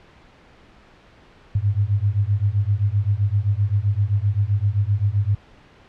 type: beating tone pair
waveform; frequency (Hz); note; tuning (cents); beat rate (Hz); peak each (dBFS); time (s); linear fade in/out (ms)
sine; 98 / 105.7; G2 / G#2; 0 / +31; 7.7; -20; 1.55-5.35; 5
effects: pink hiss -50 dBFS RMS until 5.88 s + low-pass 3000 Hz 12 dB/octave